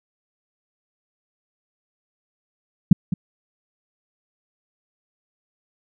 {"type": "tone with echo", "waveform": "sine", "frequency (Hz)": 176.1, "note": "F3", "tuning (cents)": 15, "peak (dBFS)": -4, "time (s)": [2.91, 2.93], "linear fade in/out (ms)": 5, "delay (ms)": 210, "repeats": 1, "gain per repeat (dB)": -13, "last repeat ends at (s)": 3.14, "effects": []}